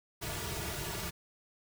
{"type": "noise with comb filter", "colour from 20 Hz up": "pink", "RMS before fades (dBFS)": -38, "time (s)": [0.21, 1.11], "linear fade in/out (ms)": 20, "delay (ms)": 3.8, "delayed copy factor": -0.9, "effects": []}